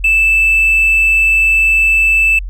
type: tone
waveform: triangle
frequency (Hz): 2637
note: E7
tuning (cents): 0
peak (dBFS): -5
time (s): 0.04-2.39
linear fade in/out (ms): 5
effects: tanh soft clip ceiling -4 dBFS + added 44 Hz sine -20 dBFS peak until 2.49 s